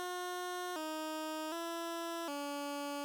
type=tone with pitch steps; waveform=15% pulse; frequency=359.4 / 312.4 / 335.6 / 286.2 Hz; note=F4 / D#4 / E4 / D4; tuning=+50 / +7 / +31 / -45 cents; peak=-32 dBFS; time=0-3.04 s; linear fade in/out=0 ms; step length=760 ms; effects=12-bit